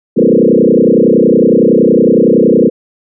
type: tone with frequency modulation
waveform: sine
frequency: 349.2 Hz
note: F4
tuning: in tune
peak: -4 dBFS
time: 0.16-2.7 s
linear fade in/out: 20 ms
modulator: 30.8 Hz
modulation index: 5.1
effects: none